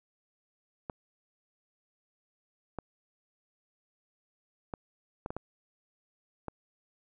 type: clicks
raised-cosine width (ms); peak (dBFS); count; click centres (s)
1; -22; 7; 0.898 / 2.787 / 4.738 / 5.261 / 5.305 / 5.366 / 6.483
effects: none